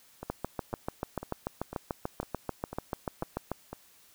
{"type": "two click trains", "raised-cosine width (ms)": 1, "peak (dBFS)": [-17, -24], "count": [23, 8], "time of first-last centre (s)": [[0.3, 3.516], [0.23, 3.73]], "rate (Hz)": [6.84, 2], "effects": ["white hiss -60 dBFS RMS until 4.14 s"]}